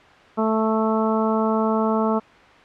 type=harmonic tone; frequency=220 Hz; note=A3; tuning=in tune; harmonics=1 / 2 / 3 / 4 / 5 / 6; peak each=-21 / -24 / -26 / -27 / -28 / -29 dBFS; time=0.37-2.2 s; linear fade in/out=20 ms; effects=white hiss -47 dBFS RMS until 2.64 s + low-pass 2000 Hz 12 dB/octave